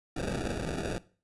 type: noise with sample-and-hold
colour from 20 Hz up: white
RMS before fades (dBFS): -33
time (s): 0.16-0.98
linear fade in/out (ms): 2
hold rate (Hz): 1050
effects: noise-tail reverb RT60 0.4 s tail -19 dB re dry + resampled to 24000 Hz